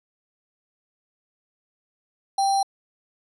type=tone with sample-and-hold; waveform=sine; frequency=785 Hz; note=G5; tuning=2 cents sharp; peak=-18 dBFS; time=2.38-2.63 s; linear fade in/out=5 ms; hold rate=4900 Hz; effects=resampled to 24000 Hz